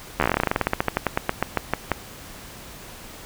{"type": "slowing click train", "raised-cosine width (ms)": 0.5, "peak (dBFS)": -4, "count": 28, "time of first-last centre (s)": [0.2, 1.917], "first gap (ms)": 12, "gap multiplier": 1.11, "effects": ["pink hiss -41 dBFS RMS until 3.25 s"]}